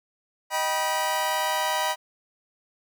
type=chord; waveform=sawtooth; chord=Eb augmented; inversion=none; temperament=just; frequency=622.3 / 777.8 / 972.3 Hz; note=Eb5 / G5 / B5; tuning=0 / -14 / -27 cents; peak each=-26 / -26 / -22 dBFS; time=0.5-1.96 s; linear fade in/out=50 ms; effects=none